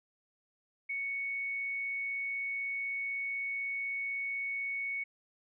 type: tone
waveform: sine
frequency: 2221 Hz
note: C#7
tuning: 3 cents sharp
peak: -33 dBFS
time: 0.89-5.04 s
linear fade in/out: 10 ms
effects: none